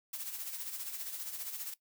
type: noise with tremolo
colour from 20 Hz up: blue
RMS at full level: -39 dBFS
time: 0.13-1.74 s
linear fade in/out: 5 ms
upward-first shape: sine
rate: 15 Hz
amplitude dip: 55%
effects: noise-tail reverb RT60 0.1 s tail -18 dB re dry